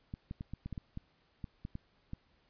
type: clicks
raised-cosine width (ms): 5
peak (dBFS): -28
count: 12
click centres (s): 0.139 / 0.311 / 0.409 / 0.536 / 0.66 / 0.727 / 0.778 / 0.974 / 1.442 / 1.651 / 1.754 / 2.134
effects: pink hiss -71 dBFS RMS until 2.49 s + resampled to 11025 Hz